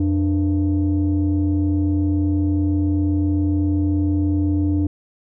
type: tone pair together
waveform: sine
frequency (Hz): 87.7 / 295.7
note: F2 / D4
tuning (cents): +8 / +12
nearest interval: octave + major sixth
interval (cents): 2104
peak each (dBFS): -17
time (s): 0-4.87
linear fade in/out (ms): 5
effects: tanh soft clip ceiling -12 dBFS